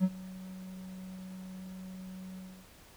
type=tone with ADSR envelope; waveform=triangle; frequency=186.5 Hz; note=F#3; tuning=14 cents sharp; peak=-19 dBFS; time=0-2.69 s; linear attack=39 ms; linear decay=49 ms; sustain=-21 dB; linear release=310 ms; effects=pink hiss -57 dBFS RMS until 2.96 s